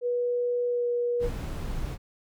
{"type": "tone with pitch glide", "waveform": "sine", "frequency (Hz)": [486.6, 481.6], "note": ["B4", "B4"], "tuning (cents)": [-26, -44], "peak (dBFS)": -24, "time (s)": [0.01, 1.3], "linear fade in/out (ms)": 50, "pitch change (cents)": -18, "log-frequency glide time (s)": [0.67, 0.87]}
{"type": "noise", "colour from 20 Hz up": "brown", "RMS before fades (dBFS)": -32, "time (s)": [1.19, 1.98], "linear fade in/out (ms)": 50}
{"effects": []}